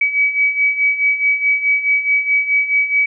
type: beating tone pair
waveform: sine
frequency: 2274 / 2278.7 Hz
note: C#7 / C#7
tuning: +44 / +47 cents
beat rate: 4.7 Hz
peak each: -19 / -14 dBFS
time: 0.01-3.06 s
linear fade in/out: 5 ms
effects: none